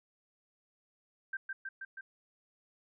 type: tone with echo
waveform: sine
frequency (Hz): 1568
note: G6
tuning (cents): 0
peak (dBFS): -34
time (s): 1.33-1.37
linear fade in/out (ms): 5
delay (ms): 160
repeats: 4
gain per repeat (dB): -2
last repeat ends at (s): 2.01
effects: none